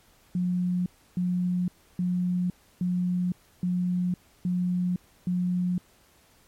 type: tone bursts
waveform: sine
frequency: 179.3 Hz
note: F3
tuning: 46 cents sharp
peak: -23 dBFS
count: 7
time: 0.35-5.78 s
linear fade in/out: 2 ms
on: 510 ms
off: 310 ms
effects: pink hiss -60 dBFS RMS until 6.47 s + MP3 64 kbps